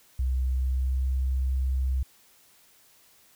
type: tone with pitch glide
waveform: sine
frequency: 64 to 65.27 Hz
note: C2 to C2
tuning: -38 to -4 cents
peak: -23 dBFS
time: 0.19-2.03 s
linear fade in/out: 5 ms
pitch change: +34 cents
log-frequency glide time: 0.29-1.07 s
effects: white hiss -59 dBFS RMS until 3.35 s